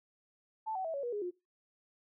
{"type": "tone with pitch steps", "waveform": "sine", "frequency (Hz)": [878, 755.6, 650.2, 559.5, 481.5, 414.4, 356.6], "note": ["A5", "F#5", "E5", "C#5", "B4", "G#4", "F4"], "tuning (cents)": [-4, 36, -24, 16, -44, -4, 36], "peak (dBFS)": -34, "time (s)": [0.66, 1.311], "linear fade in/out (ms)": 20, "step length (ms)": 93, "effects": ["noise-tail reverb RT60 0.2 s tail -18 dB re dry"]}